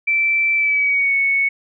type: tone with pitch glide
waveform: sine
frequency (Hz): 2332 to 2214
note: D7 to C#7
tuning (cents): -13 to -3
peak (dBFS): -14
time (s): 0.07-1.49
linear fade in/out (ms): 10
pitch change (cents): -90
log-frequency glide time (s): 0.55-1.15
effects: none